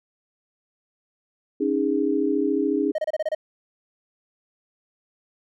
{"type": "chord", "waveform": "sine", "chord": "C# suspended second", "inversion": "none", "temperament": "equal with one note detuned", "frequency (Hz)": [277.2, 311.1, 410.3], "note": ["C#4", "D#4", "G#4"], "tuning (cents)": [0, 0, -21], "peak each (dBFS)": -24, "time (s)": [1.6, 2.92], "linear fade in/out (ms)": 10}
{"type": "tone bursts", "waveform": "triangle", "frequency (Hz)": 622.3, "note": "D#5", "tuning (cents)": 0, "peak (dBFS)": -19, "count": 7, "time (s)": [2.95, 3.349], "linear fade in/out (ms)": 5, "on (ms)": 33, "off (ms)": 28}
{"effects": []}